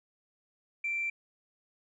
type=tone; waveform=sine; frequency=2349 Hz; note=D7; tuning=in tune; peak=-29 dBFS; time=0.84-1.1 s; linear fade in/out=5 ms; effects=tanh soft clip ceiling -25 dBFS